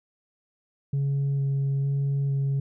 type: tone with vibrato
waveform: sine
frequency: 138.59 Hz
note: C#3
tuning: in tune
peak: -20 dBFS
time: 0.93-2.6 s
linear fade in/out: 5 ms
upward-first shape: square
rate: 1.1 Hz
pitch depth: 9 cents each way
effects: tanh soft clip ceiling -21 dBFS